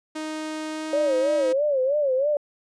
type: tone with pitch glide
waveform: sawtooth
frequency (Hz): 311.1 to 318.9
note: D#4 to D#4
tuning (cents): 0 to +43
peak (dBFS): -25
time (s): 0.15-1.53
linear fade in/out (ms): 10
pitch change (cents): +43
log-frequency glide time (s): 0.71-1.37
type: tone with vibrato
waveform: sine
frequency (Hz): 554.4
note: C#5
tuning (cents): 0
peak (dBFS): -19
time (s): 0.93-2.37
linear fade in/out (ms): 2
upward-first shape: sine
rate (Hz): 3.1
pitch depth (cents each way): 140
effects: resampled to 22050 Hz